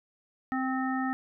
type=harmonic tone with a mistuned harmonic; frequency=261.6 Hz; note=C4; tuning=in tune; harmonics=1 / 3 / 5 / 7; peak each=-29 / -34 / -36 / -37 dBFS; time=0.52-1.13 s; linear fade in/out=0 ms; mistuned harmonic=5; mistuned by=-20 cents; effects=none